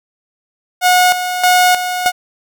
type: tone with tremolo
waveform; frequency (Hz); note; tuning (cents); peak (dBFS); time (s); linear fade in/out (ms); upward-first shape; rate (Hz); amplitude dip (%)
sawtooth; 726; F#5; -33; -4; 0.81-2.12; 50; square; 1.6; 65
effects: none